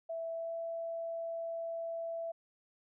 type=tone with pitch glide; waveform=sine; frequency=660 to 665 Hz; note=E5 to E5; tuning=+2 to +15 cents; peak=-36 dBFS; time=0.09-2.32 s; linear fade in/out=10 ms; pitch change=+13 cents; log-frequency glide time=0.32-0.54 s; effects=none